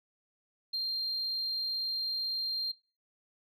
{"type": "tone", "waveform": "sine", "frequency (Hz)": 4186, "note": "C8", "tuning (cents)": 0, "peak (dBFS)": -29, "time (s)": [0.73, 2.72], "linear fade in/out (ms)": 10, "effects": ["noise-tail reverb RT60 0.3 s tail -20 dB re dry", "tanh soft clip ceiling -28 dBFS"]}